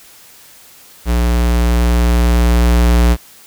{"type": "tone with level ramp", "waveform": "square", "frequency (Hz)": 59.4, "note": "A#1", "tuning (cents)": 33, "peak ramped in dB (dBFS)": [-12, -8], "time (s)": [1.05, 3.17], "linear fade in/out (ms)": 50, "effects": ["white hiss -42 dBFS RMS until 3.46 s"]}